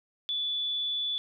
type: tone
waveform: sine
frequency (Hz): 3459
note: A7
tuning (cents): -30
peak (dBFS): -28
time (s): 0.29-1.18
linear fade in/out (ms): 0
effects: none